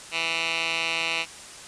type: tone with band-pass filter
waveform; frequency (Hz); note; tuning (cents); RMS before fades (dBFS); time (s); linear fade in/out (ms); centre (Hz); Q
10% pulse; 165.1; E3; +3; -27; 0.11-1.26; 50; 2900; 2.8
effects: white hiss -42 dBFS RMS until 1.67 s + resampled to 22050 Hz